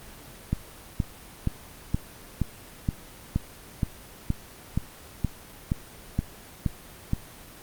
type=click train; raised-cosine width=5 ms; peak=-11 dBFS; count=15; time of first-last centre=0.53-7.134 s; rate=2.12 Hz; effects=pink hiss -46 dBFS RMS until 7.62 s + Opus 24 kbps